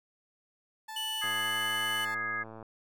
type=tone; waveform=30% pulse; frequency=877 Hz; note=A5; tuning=6 cents flat; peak=-37 dBFS; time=0.88-2.15 s; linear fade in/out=10 ms
type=tone with pitch glide; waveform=45% pulse; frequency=2960 to 2982 Hz; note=F#7 to F#7; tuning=0 to +13 cents; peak=-33 dBFS; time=0.96-2.05 s; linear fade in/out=5 ms; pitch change=+13 cents; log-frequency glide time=1.21-1.62 s
type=chord; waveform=sine; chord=Ab major; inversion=second; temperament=equal; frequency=1244.5 / 1661.2 / 2093 Hz; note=Eb6 / Ab6 / C7; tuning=0 / 0 / 0 cents; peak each=-37 / -33 / -38 dBFS; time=1.21-2.44 s; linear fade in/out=20 ms
type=click train; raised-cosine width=1 ms; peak=-32 dBFS; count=155; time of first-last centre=1.24-2.627 s; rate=111 Hz
effects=none